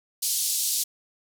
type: band-pass noise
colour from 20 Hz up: white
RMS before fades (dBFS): -26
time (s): 0.22-0.84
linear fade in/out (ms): 10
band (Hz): 3900 to 13000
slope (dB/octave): 24
effects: none